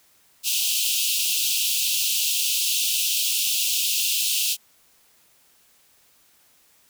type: high-pass noise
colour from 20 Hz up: pink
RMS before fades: -23 dBFS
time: 0.43-4.57 s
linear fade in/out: 50 ms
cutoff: 2600 Hz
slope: 96 dB/octave
effects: white hiss -59 dBFS RMS until 6.89 s